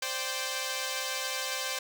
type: chord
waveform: 5% pulse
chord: C suspended second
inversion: none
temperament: equal with one note detuned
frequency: 523.3 / 587.3 / 781.3 Hz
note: C5 / D5 / G5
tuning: 0 / 0 / -6 cents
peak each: -22 / -26 / -26 dBFS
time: 0.02-1.79 s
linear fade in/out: 5 ms
effects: none